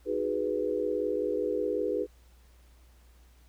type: chord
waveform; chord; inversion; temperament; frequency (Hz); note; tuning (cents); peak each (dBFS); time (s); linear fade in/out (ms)
sine; G# minor seventh; second; equal; 311.1 / 370 / 415.3 / 493.9; D#4 / F#4 / G#4 / B4; 0 / 0 / 0 / 0; -35 / -35 / -31 / -31; 0.05-2.07; 50
effects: added 60 Hz sine -55 dBFS peak until 3.48 s + pink hiss -65 dBFS RMS until 3.48 s